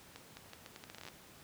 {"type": "accelerating click train", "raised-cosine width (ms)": 0.2, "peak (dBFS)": -30, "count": 15, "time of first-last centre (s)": [0.16, 1.085], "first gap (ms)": 210, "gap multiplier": 0.78, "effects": ["pink hiss -57 dBFS RMS until 1.43 s", "high-pass 80 Hz 12 dB/octave"]}